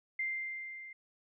sine tone with level ramp, 2093 Hz, C7, in tune, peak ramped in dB -31 to -46 dBFS, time 0.19-0.93 s, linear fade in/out 5 ms, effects none

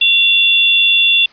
sine tone pair together, 2749 / 3464 Hz, F7 / A7, -28 / -28 cents, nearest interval major third, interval 400 cents, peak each -11 dBFS, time 0.01-1.26 s, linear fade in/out 5 ms, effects white hiss -45 dBFS RMS until 1.32 s + resampled to 11025 Hz

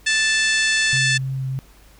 harmonic tone, 879 Hz, A5, 2 cents flat, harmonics 2 / 3 / 4 / 5 / 6 / 7 / 8 / 9 / 10, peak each -19 / -23 / -25 / -27 / -29 / -30 / -31 / -32 / -33 dBFS, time 0.06-1.18 s, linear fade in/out 10 ms
click train, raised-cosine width 0.2 ms, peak -25 dBFS, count 190, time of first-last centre 0.09-0.977 s, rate 213 Hz
sine tone with vibrato, 132.8 Hz, C3, 26 cents sharp, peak -22 dBFS, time 0.93-1.59 s, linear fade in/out 0 ms, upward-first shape triangle, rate 3.2 Hz, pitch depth 13 cents each way
effects added 50 Hz sine -48 dBFS peak until 1.99 s + pink hiss -52 dBFS RMS until 1.99 s

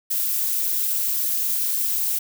violet noise with amplitude modulation, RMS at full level -20 dBFS, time 0.1-2.19 s, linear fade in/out 10 ms, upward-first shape sine, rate 299 Hz, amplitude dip 65%, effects none

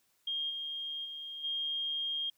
sine tone with level steps, 3226 Hz, G7, 49 cents sharp, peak -32 / -36 / -40 / -32 dBFS, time 0.27-2.3 s, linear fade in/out 5 ms, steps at 0.49 / 1.04 / 1.43 s, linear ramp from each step 20 ms, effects white hiss -73 dBFS RMS until 2.37 s

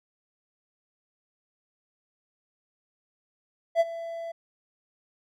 triangle tone with ADSR envelope, 668 Hz, E5, 23 cents sharp, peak -14 dBFS, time 3.75-4.32 s, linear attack 53 ms, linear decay 33 ms, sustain -17 dB, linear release 9 ms, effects none

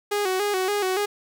sawtooth tone with vibrato, 392 Hz, G4, in tune, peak -18 dBFS, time 0.11-1.06 s, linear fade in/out 10 ms, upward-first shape square, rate 3.5 Hz, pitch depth 84 cents each way, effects 9-bit

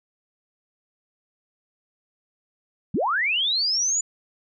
sine linear sweep, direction up, 129 to 7040 Hz, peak -20 dBFS, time 2.94-4.01 s, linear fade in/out 5 ms, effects none

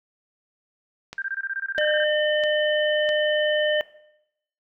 click train, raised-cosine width 0.2 ms, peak -18 dBFS, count 4, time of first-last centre 1.13-3.091 s, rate 1.53 Hz
sine tone bursts, 1582 Hz, G6, 15 cents sharp, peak -25 dBFS, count 14, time 1.18-2.039 s, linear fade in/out 2 ms, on 40 ms, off 23 ms
harmonic tone, 605 Hz, D#5, 49 cents flat, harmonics 1 / 3 / 5, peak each -21 / -26 / -28 dBFS, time 1.78-3.81 s, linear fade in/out 0 ms
effects noise-tail reverb RT60 0.8 s tail -18 dB re dry

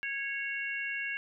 harmonic tone, 551 Hz, C#5, 11 cents flat, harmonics 3 / 4 / 5, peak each -36 / -37 / -38 dBFS, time 0.03-1.17 s, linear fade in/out 0 ms, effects none

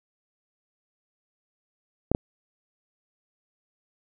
clicks, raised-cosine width 2 ms, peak -8 dBFS, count 2, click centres 2.116 / 2.149 s, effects none

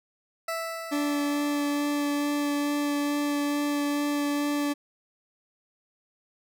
20% pulse tone with exponential decay, 659.3 Hz, E5, in tune, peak -23 dBFS, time 0.48-2.6 s, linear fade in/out 5 ms, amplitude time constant 460 ms
40% pulse tone with vibrato, 290 Hz, D4, 22 cents flat, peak -24 dBFS, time 0.91-4.74 s, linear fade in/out 20 ms, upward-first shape sine, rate 2.3 Hz, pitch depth 8 cents each way
effects none

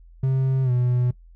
triangle tone with pitch glide, 132.5 to 123.63 Hz, C3 to B2, +22 to +2 cents, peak -16 dBFS, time 0.23-1.11 s, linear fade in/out 5 ms, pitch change -120 cents, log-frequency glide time 0.63-0.71 s, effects noise-tail reverb RT60 0.1 s tail -19 dB re dry + added 42 Hz sine -45 dBFS peak until 1.35 s

